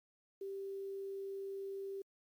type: tone with quantisation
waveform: sine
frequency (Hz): 391.6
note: G4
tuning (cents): -2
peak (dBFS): -40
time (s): 0.41-2.02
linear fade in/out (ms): 5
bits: 11
effects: MP3 96 kbps